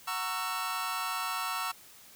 sawtooth chord, F# dominant seventh, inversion none, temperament just, 740 / 925 / 1110 / 1332 Hz, F#5 / A#5 / C#6 / E6, 0 / -14 / +2 / +18 cents, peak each -37 / -35 / -33 / -31 dBFS, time 0.07-1.72 s, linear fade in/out 10 ms, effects white hiss -54 dBFS RMS until 2.15 s

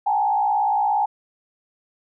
sine tone with frequency modulation, 830.6 Hz, G#5, in tune, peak -17 dBFS, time 0.06-1.06 s, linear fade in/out 10 ms, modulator 57.4 Hz, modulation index 1, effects none

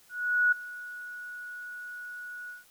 sine tone with ADSR envelope, 1464 Hz, F#6, 19 cents flat, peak -19 dBFS, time 0.09-2.65 s, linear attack 430 ms, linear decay 8 ms, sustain -19 dB, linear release 160 ms, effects white hiss -60 dBFS RMS until 2.7 s

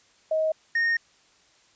sine / triangle tone pair in turn, 631 / 1846.6 Hz, D#5 / A#6, +24 / -17 cents, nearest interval octave + perfect fifth, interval 1859 cents, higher second, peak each -21 / -19 dBFS, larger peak second, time 0.31-0.52 / 0.75-0.97 s, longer second, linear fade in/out 5 ms, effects white hiss -60 dBFS RMS until 1.75 s + resampled to 16000 Hz

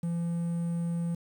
triangle tone with quantisation, 169.8 Hz, F3, 48 cents flat, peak -26 dBFS, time 0.03-1.15 s, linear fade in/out 5 ms, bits 9, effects none

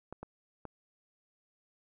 clicks, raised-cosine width 1 ms, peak -28 dBFS, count 3, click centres 0.126 / 0.23 / 0.653 s, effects none

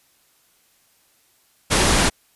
pink low-pass noise, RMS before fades -17 dBFS, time 1.7-2.1 s, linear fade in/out 20 ms, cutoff 11000 Hz, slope 96 dB/octave, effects white hiss -60 dBFS RMS until 2.35 s + resampled to 32000 Hz

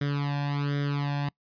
sawtooth tone with flanger, 143.2 Hz, D3, 43 cents flat, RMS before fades -28 dBFS, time 0.01-1.29 s, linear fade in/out 5 ms, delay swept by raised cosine 0.57 to 1.18 ms, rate 1.3 Hz, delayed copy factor +0.85, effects noise-tail reverb RT60 0.1 s tail -25 dB re dry + resampled to 11025 Hz

